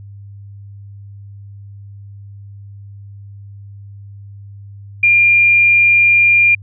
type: tone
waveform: sine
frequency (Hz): 2400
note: D7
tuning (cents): +37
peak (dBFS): -7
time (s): 5.03-6.55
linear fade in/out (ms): 5
effects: added 100 Hz sine -32 dBFS peak until 6.62 s